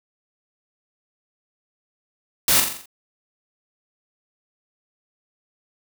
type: noise with echo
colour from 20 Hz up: white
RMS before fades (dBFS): -17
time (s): 2.48-2.6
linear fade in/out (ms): 2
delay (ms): 43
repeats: 6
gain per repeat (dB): -5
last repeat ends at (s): 2.858
effects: none